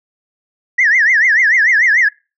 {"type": "tone with vibrato", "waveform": "sine", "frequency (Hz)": 1872, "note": "A#6", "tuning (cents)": 7, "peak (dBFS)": -7, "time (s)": [0.78, 2.09], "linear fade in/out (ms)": 10, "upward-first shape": "triangle", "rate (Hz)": 6.8, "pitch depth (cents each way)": 250, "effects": ["noise-tail reverb RT60 0.3 s tail -26 dB re dry", "tanh soft clip ceiling -4 dBFS"]}